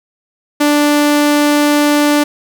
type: tone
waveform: sawtooth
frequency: 293.7 Hz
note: D4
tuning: in tune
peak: -5 dBFS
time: 0.6-2.24 s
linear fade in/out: 10 ms
effects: none